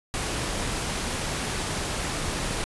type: noise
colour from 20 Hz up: pink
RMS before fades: -29 dBFS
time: 0.14-2.64 s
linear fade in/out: 0 ms
effects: resampled to 24000 Hz